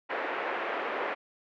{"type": "band-pass noise", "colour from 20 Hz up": "pink", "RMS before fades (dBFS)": -33, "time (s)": [0.09, 1.15], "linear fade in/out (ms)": 20, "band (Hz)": [380, 2300], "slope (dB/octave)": 24, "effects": []}